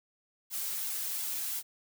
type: noise with flanger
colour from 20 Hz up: blue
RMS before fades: -35 dBFS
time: 0.5-1.63 s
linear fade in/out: 50 ms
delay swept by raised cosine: 1.6 to 3.5 ms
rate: 2.8 Hz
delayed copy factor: -0.6
effects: none